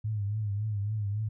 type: tone with vibrato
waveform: sine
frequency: 104.5 Hz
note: G#2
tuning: 11 cents sharp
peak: -28 dBFS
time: 0.04-1.29 s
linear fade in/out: 10 ms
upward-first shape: triangle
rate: 3.6 Hz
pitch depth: 96 cents each way
effects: none